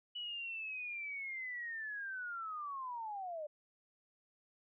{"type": "linear sweep", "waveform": "sine", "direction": "down", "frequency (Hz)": [2959, 584], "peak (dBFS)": -40, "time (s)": [0.15, 3.47], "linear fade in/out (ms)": 10, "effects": []}